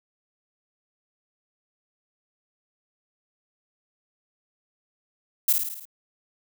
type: noise with echo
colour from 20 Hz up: violet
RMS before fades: -19 dBFS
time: 5.48-5.53 s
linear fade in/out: 5 ms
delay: 54 ms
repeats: 6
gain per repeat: -4 dB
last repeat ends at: 5.854 s
effects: none